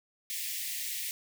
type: high-pass noise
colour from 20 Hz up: white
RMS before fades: -36 dBFS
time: 0.3-1.11 s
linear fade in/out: 0 ms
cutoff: 1800 Hz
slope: 96 dB/octave
effects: none